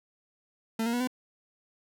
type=tone with pitch steps; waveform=40% pulse; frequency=224.3 / 233.6 / 243.2 / 253.2 Hz; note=A3 / A#3 / B3 / B3; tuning=+34 / +4 / -26 / +43 cents; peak=-26 dBFS; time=0.79-1.074 s; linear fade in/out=5 ms; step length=71 ms; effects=none